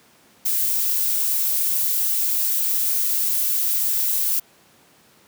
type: noise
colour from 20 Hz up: violet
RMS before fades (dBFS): -21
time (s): 0.45-4.4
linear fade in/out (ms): 10
effects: pink hiss -54 dBFS RMS until 5.27 s + high-pass 150 Hz 12 dB/octave